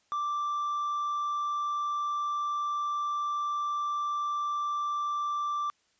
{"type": "tone with hard clipping", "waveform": "sine", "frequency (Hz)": 1174.7, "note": "D6", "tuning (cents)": 0, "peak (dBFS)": -29, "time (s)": [0.12, 5.7], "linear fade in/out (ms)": 0, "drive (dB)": 2, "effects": ["white hiss -70 dBFS RMS until 5.99 s", "resampled to 16000 Hz"]}